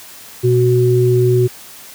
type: tone pair together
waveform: sine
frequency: 122.1 / 369.7 Hz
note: B2 / F#4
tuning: -19 / -1 cents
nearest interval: octave + perfect fifth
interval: 1918 cents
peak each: -12 dBFS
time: 0.43-1.48 s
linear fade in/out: 20 ms
effects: white hiss -37 dBFS RMS until 1.94 s + high-pass 60 Hz 12 dB/octave